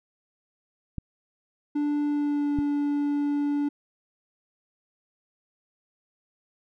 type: clicks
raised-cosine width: 5 ms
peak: -19 / -18 dBFS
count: 2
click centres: 0.983 / 2.588 s
type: tone with pitch glide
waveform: triangle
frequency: 293.1 to 289.1 Hz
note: D4 to D4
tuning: -3 to -27 cents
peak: -21 dBFS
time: 1.75-3.69 s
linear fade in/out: 10 ms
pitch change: -24 cents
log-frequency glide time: 2.05-2.56 s
effects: none